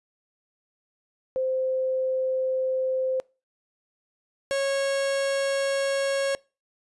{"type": "tone pair in turn", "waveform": ["sine", "45% pulse"], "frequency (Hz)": [520, 549.4], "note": ["C5", "C#5"], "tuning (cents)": [-11, -16], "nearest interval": "minor second", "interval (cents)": 95, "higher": "second", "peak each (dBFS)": [-23, -23], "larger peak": "neither", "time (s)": [[1.36, 3.2], [4.51, 6.35]], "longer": "neither", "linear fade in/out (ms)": 0, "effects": ["noise-tail reverb RT60 0.3 s tail -24 dB re dry", "resampled to 24000 Hz"]}